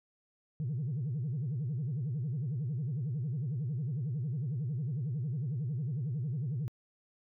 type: tone with vibrato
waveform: sine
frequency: 135.5 Hz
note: C#3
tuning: 39 cents flat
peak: -30 dBFS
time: 0.6-6.68 s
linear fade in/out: 0 ms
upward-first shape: sine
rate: 11 Hz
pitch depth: 300 cents each way
effects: tanh soft clip ceiling -29 dBFS